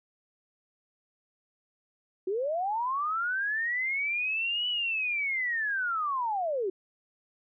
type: linear two-way sweep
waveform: sine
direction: up then down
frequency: 356.9 to 2976 to 356.9 Hz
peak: -27 dBFS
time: 2.27-6.7 s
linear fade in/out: 5 ms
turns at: 4.68 s
effects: none